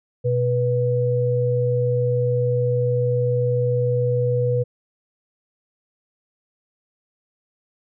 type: tone pair together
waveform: sine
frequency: 123.47 / 490 Hz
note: B2 / B4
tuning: 0 / -14 cents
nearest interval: 2 octaves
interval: 2386 cents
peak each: -20 dBFS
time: 0.24-4.64 s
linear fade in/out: 20 ms
effects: none